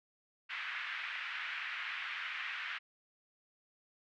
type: band-pass noise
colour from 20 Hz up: pink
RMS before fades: -41 dBFS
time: 0.49-2.79 s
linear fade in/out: 20 ms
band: 1500 to 2700 Hz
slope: 24 dB/octave
effects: none